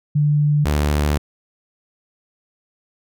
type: tone pair in turn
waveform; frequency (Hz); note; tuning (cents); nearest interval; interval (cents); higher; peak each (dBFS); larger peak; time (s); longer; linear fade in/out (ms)
sine / sawtooth; 147.8 / 73.9; D3 / D2; +11 / +11; octave; 1200; first; -13 / -12; second; 0.15-0.65 / 0.65-1.18; second; 10
effects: none